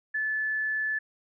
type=tone; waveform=sine; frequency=1736 Hz; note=A6; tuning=24 cents flat; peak=-26 dBFS; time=0.14-0.99 s; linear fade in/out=10 ms; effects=none